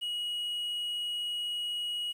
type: tone with quantisation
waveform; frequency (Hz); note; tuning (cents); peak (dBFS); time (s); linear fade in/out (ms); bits
triangle; 2904; F#7; -33; -30; 0.01-2.13; 20; 10
effects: none